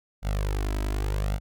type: tone with flanger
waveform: sawtooth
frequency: 50.4 Hz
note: G1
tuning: 49 cents sharp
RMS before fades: -27 dBFS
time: 0.22-1.4 s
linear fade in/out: 50 ms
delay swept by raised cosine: 1.4 to 3.1 ms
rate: 0.86 Hz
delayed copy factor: +0.9
effects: none